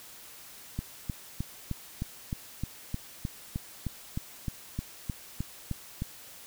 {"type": "click train", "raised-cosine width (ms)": 5, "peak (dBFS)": -19, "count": 18, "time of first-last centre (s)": [0.79, 6.021], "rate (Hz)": 3.25, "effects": ["white hiss -49 dBFS RMS until 6.46 s"]}